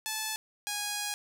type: tone pair in turn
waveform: 5% pulse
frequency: 870 / 824.9 Hz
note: A5 / G#5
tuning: -20 / -12 cents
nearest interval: minor second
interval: 92 cents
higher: first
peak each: -20 / -20 dBFS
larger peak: neither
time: 0.06-0.36 / 0.67-1.14 s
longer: second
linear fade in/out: 0 ms
effects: none